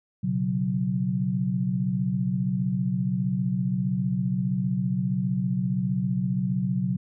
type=chord; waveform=sine; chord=B suspended second; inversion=none; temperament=equal; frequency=123.47 / 138.59 / 185 Hz; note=B2 / C#3 / F#3; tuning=0 / 0 / 0 cents; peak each=-29 / -29 / -25 dBFS; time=0.23-6.97 s; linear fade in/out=10 ms; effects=none